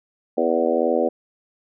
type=harmonic tone with a mistuned harmonic; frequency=82.41 Hz; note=E2; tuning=in tune; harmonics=3 / 4 / 5 / 6 / 7 / 8 / 9; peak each=-26 / -25 / -25 / -22 / -23 / -30 / -28 dBFS; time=0.37-1.09 s; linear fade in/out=10 ms; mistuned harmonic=8; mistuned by=-18 cents; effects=none